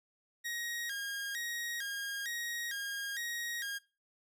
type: tone with vibrato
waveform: sawtooth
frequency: 1750 Hz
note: A6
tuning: 10 cents flat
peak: -33 dBFS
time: 0.44-3.79 s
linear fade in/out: 20 ms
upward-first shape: square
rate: 1.1 Hz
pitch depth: 130 cents each way
effects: noise-tail reverb RT60 0.3 s tail -21 dB re dry